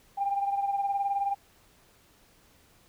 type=beating tone pair; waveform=sine; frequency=796 / 815 Hz; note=G5 / G#5; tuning=+26 / -33 cents; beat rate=19 Hz; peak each=-26 / -33 dBFS; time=0.17-1.35 s; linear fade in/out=20 ms; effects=tanh soft clip ceiling -19 dBFS + pink hiss -61 dBFS RMS until 2.88 s

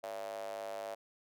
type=tone with high-pass filter; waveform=square; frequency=51.91 Hz; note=G#1; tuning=in tune; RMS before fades=-42 dBFS; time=0.03-0.95 s; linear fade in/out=10 ms; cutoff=620 Hz; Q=8.6; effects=none

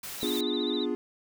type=noise; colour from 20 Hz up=white; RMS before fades=-39 dBFS; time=0.03-0.41 s; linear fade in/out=5 ms
type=tone with vibrato; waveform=sine; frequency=3762 Hz; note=A#7; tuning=15 cents sharp; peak=-33 dBFS; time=0.2-0.86 s; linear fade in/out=20 ms; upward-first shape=sine; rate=15 Hz; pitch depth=90 cents each way
type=chord; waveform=triangle; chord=B diminished seventh; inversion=none; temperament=equal; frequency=246.9 / 293.7 / 349.2 / 415.3 Hz; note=B3 / D4 / F4 / Ab4; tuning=0 / 0 / 0 / 0 cents; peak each=-31 dBFS; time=0.23-0.95 s; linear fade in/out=0 ms
effects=none

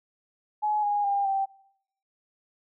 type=tone with pitch steps; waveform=sine; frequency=845 / 822.8 / 801.3 / 780.3 Hz; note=G#5 / G#5 / G5 / G5; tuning=+30 / -16 / +38 / -8 cents; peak=-23 dBFS; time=0.62-1.46 s; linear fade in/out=20 ms; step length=210 ms; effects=noise-tail reverb RT60 0.7 s tail -20 dB re dry

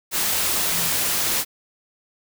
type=tone in noise; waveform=sine; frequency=167.7 Hz; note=E3; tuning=30 cents sharp; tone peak=-33 dBFS; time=0.7-0.91 s; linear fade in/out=50 ms; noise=white; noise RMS=-22 dBFS; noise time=0.11-1.45 s; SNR=-14 dB; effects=none

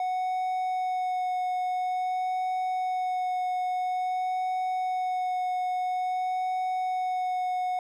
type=tone with vibrato; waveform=triangle; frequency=737 Hz; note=F#5; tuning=7 cents flat; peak=-24 dBFS; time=0-7.79 s; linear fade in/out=2 ms; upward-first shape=sine; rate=0.49 Hz; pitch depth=11 cents each way; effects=none

